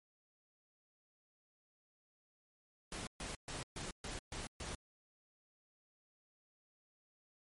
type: noise bursts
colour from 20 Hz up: pink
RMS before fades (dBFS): -44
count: 7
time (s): 2.92-4.75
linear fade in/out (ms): 2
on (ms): 150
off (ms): 130
effects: MP3 48 kbps